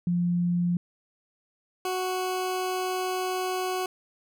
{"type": "tone pair in turn", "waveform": ["sine", "20% pulse"], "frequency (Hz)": [174.9, 369.8], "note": ["F3", "F#4"], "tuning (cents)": [3, -1], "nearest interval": "octave + minor second", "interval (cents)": 1296, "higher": "second", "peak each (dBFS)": -22, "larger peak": "neither", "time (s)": [[0.07, 0.77], [1.85, 3.86]], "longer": "second", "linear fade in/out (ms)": 2, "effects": []}